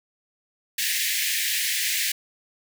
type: high-pass noise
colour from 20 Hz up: pink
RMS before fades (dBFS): -25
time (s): 0.78-2.12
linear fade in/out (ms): 5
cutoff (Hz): 1700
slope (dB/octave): 96
effects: none